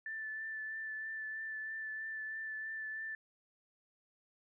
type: tone with vibrato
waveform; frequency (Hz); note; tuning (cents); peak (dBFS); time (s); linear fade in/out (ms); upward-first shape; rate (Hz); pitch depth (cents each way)
sine; 1760; A6; 0; -39; 0.06-3.15; 2; triangle; 3.1; 19
effects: none